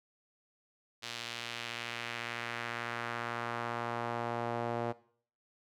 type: tone with band-pass filter sweep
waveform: sawtooth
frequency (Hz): 118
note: A#2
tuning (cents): +22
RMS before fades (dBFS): -38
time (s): 1.02-4.93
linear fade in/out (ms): 20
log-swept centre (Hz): 3900 to 630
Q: 1.3
effects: noise-tail reverb RT60 0.5 s tail -18 dB re dry